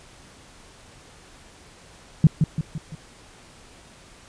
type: tone with echo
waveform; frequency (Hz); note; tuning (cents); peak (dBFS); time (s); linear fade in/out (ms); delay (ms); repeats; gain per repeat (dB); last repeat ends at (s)
sine; 155.56; D#3; 0; -8; 2.24-2.27; 2; 170; 4; -6; 2.95
effects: pink hiss -49 dBFS RMS until 4.28 s + resampled to 22050 Hz